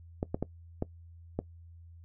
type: clicks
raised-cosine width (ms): 2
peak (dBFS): -17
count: 5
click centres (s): 0.229 / 0.345 / 0.426 / 0.824 / 1.39
effects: noise-tail reverb RT60 0.1 s tail -19 dB re dry + added 84 Hz sine -49 dBFS peak until 2.04 s